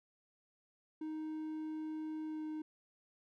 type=tone with pitch glide; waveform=triangle; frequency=311.9 to 309.6 Hz; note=D#4 to D#4; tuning=+4 to -9 cents; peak=-37 dBFS; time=1.01-2.62 s; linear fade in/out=5 ms; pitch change=-13 cents; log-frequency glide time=2.25-2.44 s; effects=none